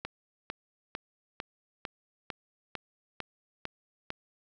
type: click train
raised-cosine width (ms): 0.3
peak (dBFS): -19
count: 10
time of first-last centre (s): 0.05-4.104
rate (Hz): 2.22
effects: none